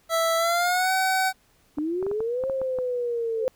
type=tone with pitch glide; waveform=25% pulse; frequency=659.3 to 757.3 Hz; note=E5 to F#5; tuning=0 to +40 cents; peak=-17 dBFS; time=0.09-1.33 s; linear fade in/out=50 ms; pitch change=+240 cents; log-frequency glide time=0.37-0.92 s
type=linear two-way sweep; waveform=sine; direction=up then down; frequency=288.6 to 539 to 439.9 Hz; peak=-24 dBFS; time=1.77-3.45 s; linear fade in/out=10 ms; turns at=2.49 s
type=clicks; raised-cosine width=1 ms; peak=-22 dBFS; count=9; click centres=1.785 / 2.027 / 2.066 / 2.114 / 2.205 / 2.438 / 2.498 / 2.616 / 2.787 s
type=tone with exponential growth; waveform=sine; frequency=516 Hz; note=C5; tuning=24 cents flat; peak=-17 dBFS; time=3.3-3.48 s; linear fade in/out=0 ms; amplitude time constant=37 ms
effects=pink hiss -62 dBFS RMS until 3.55 s